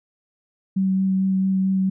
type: tone with vibrato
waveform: sine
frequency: 190.5 Hz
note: G3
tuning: 49 cents flat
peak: -17 dBFS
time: 0.76-1.9 s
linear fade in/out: 10 ms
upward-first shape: sine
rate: 4.5 Hz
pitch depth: 10 cents each way
effects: none